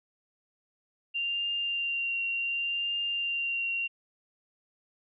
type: tone with vibrato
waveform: sine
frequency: 2778 Hz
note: F7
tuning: 10 cents flat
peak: -28 dBFS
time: 1.14-3.88 s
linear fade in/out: 20 ms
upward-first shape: triangle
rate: 0.68 Hz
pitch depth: 18 cents each way
effects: none